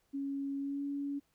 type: tone with pitch glide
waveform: sine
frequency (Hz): 277.2 to 282.5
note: C#4 to C#4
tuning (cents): 0 to +33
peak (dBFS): -34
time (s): 0.13-1.2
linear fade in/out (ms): 20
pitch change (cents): +33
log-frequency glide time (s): 0.58-0.83
effects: pink hiss -75 dBFS RMS until 1.34 s